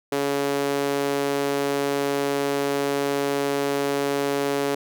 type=tone with high-pass filter; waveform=sawtooth; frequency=140.9 Hz; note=C#3; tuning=29 cents sharp; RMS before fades=-24 dBFS; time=0.12-4.75 s; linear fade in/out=5 ms; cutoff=380 Hz; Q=2.2; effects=none